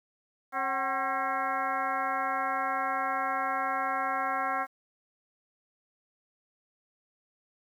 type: harmonic tone with a mistuned harmonic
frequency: 270 Hz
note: C#4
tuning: 45 cents flat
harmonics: 1 / 2 / 3 / 4 / 5 / 6 / 7 / 8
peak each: -43 / -40 / -32 / -33 / -34 / -37 / -41 / -41 dBFS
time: 0.52-4.67 s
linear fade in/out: 50 ms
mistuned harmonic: 3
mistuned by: -100 cents
effects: 10-bit